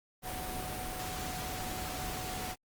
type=tone in noise; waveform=sine; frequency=740 Hz; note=F#5; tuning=in tune; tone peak=-42 dBFS; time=0.22-2.56 s; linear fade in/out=50 ms; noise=pink; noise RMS=-39 dBFS; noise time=0.22-2.56 s; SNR=-6 dB; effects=Opus 32 kbps